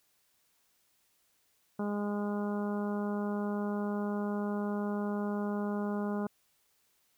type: harmonic tone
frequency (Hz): 205.6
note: G#3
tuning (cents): -17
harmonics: 1 / 2 / 3 / 4 / 5 / 6 / 7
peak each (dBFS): -32 / -38 / -42 / -44 / -46 / -48 / -49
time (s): 1.79-6.27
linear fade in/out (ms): 5
effects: white hiss -72 dBFS RMS until 7.17 s